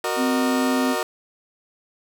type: chord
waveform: 20% pulse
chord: D# minor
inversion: first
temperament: equal with one note detuned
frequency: 370 / 466.2 / 609.8 Hz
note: F#4 / A#4 / D#5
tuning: 0 / 0 / -35 cents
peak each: -22 dBFS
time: 0.04-1.03 s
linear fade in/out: 2 ms
type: tone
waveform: sine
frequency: 258.4 Hz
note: C4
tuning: 21 cents flat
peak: -20 dBFS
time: 0.16-0.96 s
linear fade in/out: 50 ms
effects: none